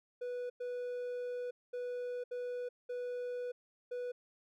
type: tone bursts at uneven times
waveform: triangle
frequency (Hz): 491.9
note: B4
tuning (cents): -7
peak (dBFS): -35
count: 6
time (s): 0.21-0.5 / 0.6-1.51 / 1.73-2.24 / 2.31-2.69 / 2.89-3.52 / 3.91-4.12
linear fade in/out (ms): 10
effects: none